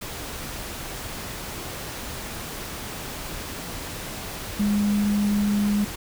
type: tone in noise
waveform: sine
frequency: 205.6 Hz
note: G#3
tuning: 17 cents flat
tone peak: -19 dBFS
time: 4.59-5.85 s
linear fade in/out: 10 ms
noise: pink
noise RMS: -34 dBFS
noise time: 0.01-5.96 s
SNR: +12 dB
effects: none